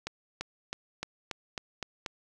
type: accelerating click train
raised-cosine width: 0.2 ms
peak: -17 dBFS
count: 8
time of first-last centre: 0.07-2.062 s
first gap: 340 ms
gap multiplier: 0.94
effects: none